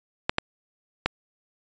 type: clicks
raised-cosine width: 0.3 ms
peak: -5 dBFS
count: 3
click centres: 0.295 / 0.384 / 1.06 s
effects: resampled to 16000 Hz